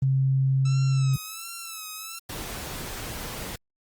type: tone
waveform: sine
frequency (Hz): 133.9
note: C3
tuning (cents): +40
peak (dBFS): -19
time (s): 0.02-1.16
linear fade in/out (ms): 5
type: tone with vibrato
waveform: 5% pulse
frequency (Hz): 1314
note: E6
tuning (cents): -6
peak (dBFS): -24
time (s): 0.65-2.19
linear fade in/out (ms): 5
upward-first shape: sine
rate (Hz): 1.4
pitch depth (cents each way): 68
type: noise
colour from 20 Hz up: pink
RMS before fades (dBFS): -35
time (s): 2.29-3.56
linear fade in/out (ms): 5
effects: Opus 24 kbps